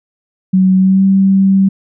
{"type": "tone with pitch glide", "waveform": "sine", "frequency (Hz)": [187.6, 193.43], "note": ["F#3", "G3"], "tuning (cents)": [24, -23], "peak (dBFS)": -6, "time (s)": [0.53, 1.69], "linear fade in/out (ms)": 10, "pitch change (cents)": 53, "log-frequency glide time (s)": [0.77, 1.05], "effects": []}